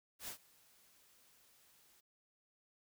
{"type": "noise with ADSR envelope", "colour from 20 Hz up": "white", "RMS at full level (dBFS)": -44, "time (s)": [0.19, 2.01], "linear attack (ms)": 88, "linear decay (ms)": 96, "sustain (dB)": -24, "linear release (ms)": 15, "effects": []}